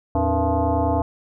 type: tone with frequency modulation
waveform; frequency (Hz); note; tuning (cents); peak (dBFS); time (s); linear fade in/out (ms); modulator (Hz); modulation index
sine; 300; D4; +37; -17; 0.15-1.02; 2; 190; 3.2
effects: none